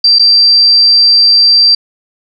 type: tone with dropouts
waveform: sine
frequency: 4699 Hz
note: D8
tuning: in tune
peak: -3 dBFS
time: 0.04-1.75 s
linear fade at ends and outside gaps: 5 ms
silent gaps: 0.187-0.194 s
effects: none